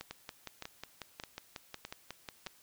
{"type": "two click trains", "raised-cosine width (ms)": 0.2, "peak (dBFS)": [-24, -24], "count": [5, 14], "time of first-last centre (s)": [[0.01, 2.464], [0.11, 2.469]], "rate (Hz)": [1.63, 5.51], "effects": ["white hiss -63 dBFS RMS until 2.62 s"]}